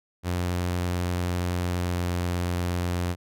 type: tone with pitch glide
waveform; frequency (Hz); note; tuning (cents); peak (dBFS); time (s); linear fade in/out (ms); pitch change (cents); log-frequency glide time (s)
sawtooth; 88.8 to 88.24; F2 to F2; +29 to +18; -21; 0.23-3.16; 50; -11; 1.79-1.95
effects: none